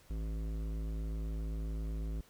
sine tone with hard clipping, 53.9 Hz, A1, 35 cents flat, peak -37 dBFS, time 0.1-2.21 s, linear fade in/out 5 ms, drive 14 dB, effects pink hiss -63 dBFS RMS until 2.29 s

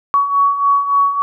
sine beating tone pair, 1122 / 1125.5 Hz, C#6 / C#6, +21 / +26 cents, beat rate 3.5 Hz, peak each -18 / -12 dBFS, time 0.14-1.22 s, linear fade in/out 0 ms, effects none

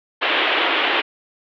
white band-pass noise, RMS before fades -19 dBFS, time 0.21-1.02 s, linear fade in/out 20 ms, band 280 to 3400 Hz, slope 48 dB/octave, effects none

